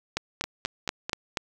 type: two click trains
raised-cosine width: 0.2 ms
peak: -9 / -13 dBFS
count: 6 / 4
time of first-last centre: 0.17-1.372 / 0.44-1.095 s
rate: 4.16 / 4.58 Hz
effects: 7-bit